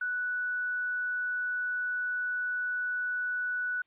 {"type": "tone", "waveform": "sine", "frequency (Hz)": 1480, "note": "F#6", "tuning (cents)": 0, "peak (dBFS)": -29, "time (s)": [0.01, 3.82], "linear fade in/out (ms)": 5, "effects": ["white hiss -74 dBFS RMS until 3.86 s", "resampled to 8000 Hz"]}